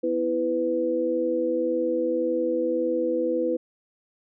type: tone cluster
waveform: sine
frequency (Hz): 249.1 / 330.9 / 499.6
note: B3 / E4 / B4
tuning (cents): +15 / +7 / +20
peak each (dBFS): -32 / -26 / -24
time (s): 0.03-3.57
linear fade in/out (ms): 10
effects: none